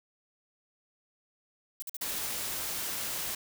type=noise bursts; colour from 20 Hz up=violet; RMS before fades=-38 dBFS; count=7; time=1.8-2.255 s; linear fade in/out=0 ms; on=23 ms; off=49 ms
type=noise; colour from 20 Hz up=white; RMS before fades=-35 dBFS; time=2.01-3.35 s; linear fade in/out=5 ms
effects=none